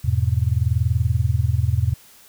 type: chord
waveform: sine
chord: E major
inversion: none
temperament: just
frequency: 82.41 / 103.01 / 123.61 Hz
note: E2 / G#2 / B2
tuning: 0 / -14 / +2 cents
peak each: -21 dBFS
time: 0.04-1.94 s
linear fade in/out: 10 ms
effects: white hiss -49 dBFS RMS until 2.28 s